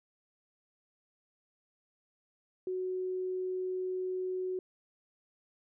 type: tone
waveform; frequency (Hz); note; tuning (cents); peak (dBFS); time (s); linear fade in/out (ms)
sine; 370; F#4; 0; -32; 2.67-4.59; 2
effects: none